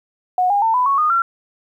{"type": "tone with pitch steps", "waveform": "sine", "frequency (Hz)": [731, 811.1, 900, 998.6, 1108, 1229.4, 1364.1], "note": ["F#5", "G#5", "A5", "B5", "C#6", "D#6", "F6"], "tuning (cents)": [-21, -41, 39, 19, -1, -21, -41], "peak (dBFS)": -13, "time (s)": [0.38, 1.22], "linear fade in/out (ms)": 2, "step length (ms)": 120, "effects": ["9-bit"]}